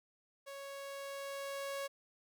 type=tone with level ramp; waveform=sawtooth; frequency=554.4 Hz; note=C#5; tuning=in tune; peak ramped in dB=-42 to -34 dBFS; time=0.46-1.88 s; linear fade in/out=20 ms; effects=none